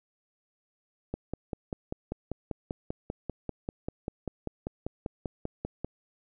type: click train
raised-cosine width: 2 ms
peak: -19 dBFS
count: 25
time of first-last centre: 1.14-5.846 s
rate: 5.1 Hz
effects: none